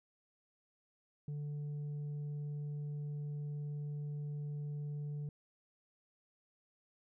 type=tone with tanh clipping; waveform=sine; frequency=146.8 Hz; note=D3; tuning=in tune; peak=-39 dBFS; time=1.28-5.29 s; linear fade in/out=2 ms; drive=3 dB; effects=none